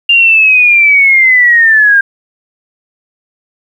sine linear sweep, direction down, 2805 to 1592 Hz, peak -3 dBFS, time 0.09-2.01 s, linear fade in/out 5 ms, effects 7-bit

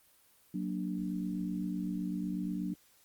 sine chord, Gb augmented, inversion none, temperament equal, 185 / 233.1 / 293.7 Hz, Gb3 / Bb3 / D4, 0 / 0 / 0 cents, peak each -35 / -40 / -38 dBFS, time 0.54-2.74 s, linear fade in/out 5 ms, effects white hiss -65 dBFS RMS until 3.04 s + Opus 24 kbps

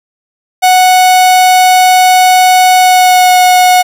45% pulse tone with pitch glide, 738 to 730.8 Hz, F#5 to F#5, -5 to -22 cents, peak -3 dBFS, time 0.62-3.83 s, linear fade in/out 20 ms, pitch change -17 cents, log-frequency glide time 2.77-3.35 s, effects 7-bit

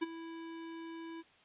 square tone with ADSR envelope, 329.6 Hz, E4, in tune, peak -30 dBFS, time 0.01-1.23 s, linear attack 18 ms, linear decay 22 ms, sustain -14 dB, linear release 32 ms, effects white hiss -64 dBFS RMS until 1.44 s + resampled to 8000 Hz

